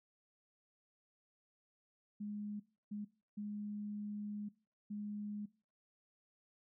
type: tone bursts at uneven times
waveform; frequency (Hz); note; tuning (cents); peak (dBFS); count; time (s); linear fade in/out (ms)
sine; 207.7; G#3; 0; -40; 4; 2.2-2.6 / 2.91-3.05 / 3.37-4.49 / 4.9-5.46; 10
effects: noise-tail reverb RT60 0.4 s tail -21 dB re dry